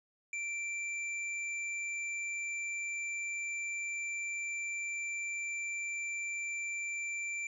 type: tone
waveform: square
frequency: 2349 Hz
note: D7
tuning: in tune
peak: -36 dBFS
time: 0.33-7.47 s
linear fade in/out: 2 ms
effects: resampled to 24000 Hz + 12-bit